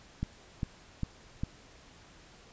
click train, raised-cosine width 5 ms, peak -19 dBFS, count 4, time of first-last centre 0.23-1.435 s, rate 2.49 Hz, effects pink hiss -56 dBFS RMS until 2.52 s + resampled to 16000 Hz

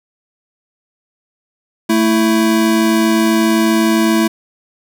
square tone pair together, 221.9 / 329.6 Hz, A3 / E4, +15 / 0 cents, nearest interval perfect fifth, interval 685 cents, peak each -14 dBFS, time 1.89-4.28 s, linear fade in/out 10 ms, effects none

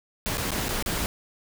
pink noise with dropouts, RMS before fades -28 dBFS, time 0.26-1.06 s, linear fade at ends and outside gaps 0 ms, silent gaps 0.372-0.38 / 0.507-0.517 / 0.684-0.691 / 0.825-0.861 s, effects none

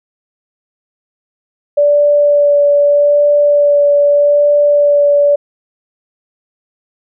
sine tone with vibrato, 580 Hz, D5, 22 cents flat, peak -6 dBFS, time 1.77-5.36 s, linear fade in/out 10 ms, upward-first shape sine, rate 0.81 Hz, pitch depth 11 cents each way, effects none

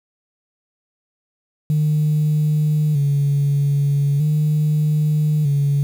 sine tone with vibrato, 146.83 Hz, D3, in tune, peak -13 dBFS, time 1.7-5.83 s, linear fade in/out 0 ms, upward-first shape square, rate 0.4 Hz, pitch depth 58 cents each way, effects tanh soft clip ceiling -11 dBFS + 7-bit

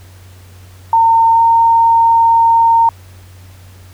sine tone with pitch glide, 911 to 917.9 Hz, A#5 to A#5, -40 to -27 cents, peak -6 dBFS, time 0.93-2.89 s, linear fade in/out 2 ms, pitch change +13 cents, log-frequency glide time 1.32-1.4 s, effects added 92 Hz sine -36 dBFS peak until 3.93 s + pink hiss -45 dBFS RMS until 3.93 s

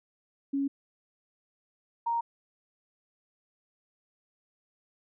sine tone pair in turn, 277.2 / 932.4 Hz, C#4 / A#5, 0 / 0 cents, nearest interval octave + major sixth, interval 2100 cents, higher second, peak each -26 dBFS, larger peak neither, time 0.53-0.68 / 2.06-2.21 s, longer neither, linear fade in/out 10 ms, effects none

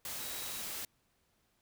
sine tone in noise, 3870 Hz, B7, 36 cents flat, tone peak -50 dBFS, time 0.2-0.61 s, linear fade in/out 2 ms, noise white, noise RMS -41 dBFS, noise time 0.05-0.85 s, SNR -12 dB, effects pink hiss -75 dBFS RMS until 1.61 s

